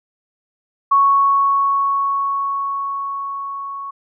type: tone with level ramp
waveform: sine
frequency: 1108.7 Hz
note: C#6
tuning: in tune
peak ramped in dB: -9 to -26 dBFS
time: 0.91-3.91 s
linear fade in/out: 10 ms
effects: none